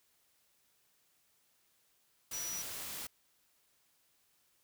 sine tone in noise, 5850 Hz, F#8, 21 cents flat, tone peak -39 dBFS, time 2.33-2.62 s, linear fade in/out 5 ms, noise white, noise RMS -43 dBFS, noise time 2.31-3.07 s, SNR +1 dB, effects white hiss -73 dBFS RMS until 4.63 s

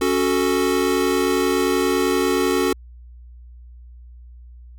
square chord, F# minor, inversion second, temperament equal, 277.2 / 370 / 440 Hz, C#4 / F#4 / A4, 0 / 0 / 0 cents, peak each -23 / -21 / -23 dBFS, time 0.01-2.73 s, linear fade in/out 5 ms, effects added 60 Hz sine -39 dBFS peak until 4.78 s

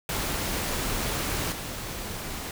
pink noise with level steps, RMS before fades -29 / -35 dBFS, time 0.09-2.51 s, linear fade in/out 2 ms, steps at 1.52 s, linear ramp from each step 2 ms, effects none

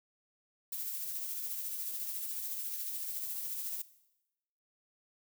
violet noise with tremolo, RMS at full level -37 dBFS, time 0.72-3.82 s, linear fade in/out 5 ms, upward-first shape triangle, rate 14 Hz, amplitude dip 40%, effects noise-tail reverb RT60 0.9 s tail -17 dB re dry

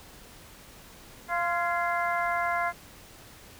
harmonic tone with a mistuned harmonic, 346.5 Hz, F4, 14 cents flat, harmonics 2 / 3 / 4 / 5 / 6, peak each -29 / -31 / -32 / -35 / -34 dBFS, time 1.28-2.73 s, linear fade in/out 50 ms, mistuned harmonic 5, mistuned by -48 cents, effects pink hiss -50 dBFS RMS until 3.59 s

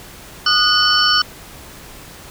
sine tone cluster, 1234 / 1464 / 2996 / 4487 / 5370 Hz, D#6 / F#6 / F#7 / C#8 / E8, -15 / -19 / +21 / +20 / +31 cents, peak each -18 dBFS, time 0.46-1.22 s, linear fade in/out 5 ms, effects pink hiss -38 dBFS RMS until 2.3 s

